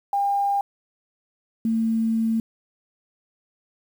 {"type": "tone pair in turn", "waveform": "sine", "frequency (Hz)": [802, 225.1], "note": ["G5", "A3"], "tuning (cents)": [39, 40], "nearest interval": "octave + minor seventh", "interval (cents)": 2199, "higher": "first", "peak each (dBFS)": -19, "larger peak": "neither", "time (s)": [[0.13, 0.61], [1.65, 2.4]], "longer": "second", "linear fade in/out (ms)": 2, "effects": ["8-bit"]}